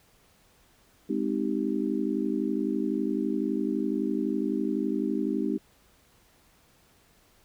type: chord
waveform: sine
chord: Ab major seventh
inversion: none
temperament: just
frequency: 207.7 / 259.6 / 311.5 / 389.3 Hz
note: Ab3 / C4 / Eb4 / G4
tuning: 0 / -13 / +2 / -12 cents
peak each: -31 / -30 / -30 / -33 dBFS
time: 1.09-5.58 s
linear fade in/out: 10 ms
effects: pink hiss -62 dBFS RMS until 7.44 s